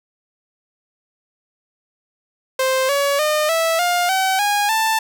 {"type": "tone with pitch steps", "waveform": "sawtooth", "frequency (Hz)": [523.3, 564.1, 608.1, 655.5, 706.6, 761.7, 821.1, 885.2], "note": ["C5", "C#5", "D#5", "E5", "F5", "G5", "G#5", "A5"], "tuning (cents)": [0, 30, -40, -10, 20, -50, -20, 10], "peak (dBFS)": -12, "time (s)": [2.59, 4.99], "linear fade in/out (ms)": 5, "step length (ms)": 300, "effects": []}